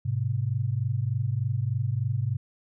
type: tone pair together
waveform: sine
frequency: 105.57 / 128.9 Hz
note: G#2 / C3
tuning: +29 / -26 cents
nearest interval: minor third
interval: 345 cents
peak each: -27 / -27 dBFS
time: 0.05-2.37 s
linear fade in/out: 10 ms
effects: none